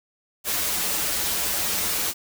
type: noise with comb filter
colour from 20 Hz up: white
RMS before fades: -25 dBFS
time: 0.44-2.14 s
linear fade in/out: 50 ms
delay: 7.7 ms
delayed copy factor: -0.7
effects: none